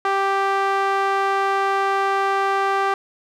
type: tone with band-pass filter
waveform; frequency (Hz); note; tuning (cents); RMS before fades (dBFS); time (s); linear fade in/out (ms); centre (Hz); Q
sawtooth; 392; G4; 0; -20; 0.05-2.94; 2; 1100; 1.5
effects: none